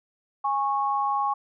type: tone pair together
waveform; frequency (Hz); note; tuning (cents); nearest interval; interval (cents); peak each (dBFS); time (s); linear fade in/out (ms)
sine; 824.1 / 1100; G#5 / C#6; -14 / -14; perfect fourth; 500; -25; 0.44-1.34; 10
effects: none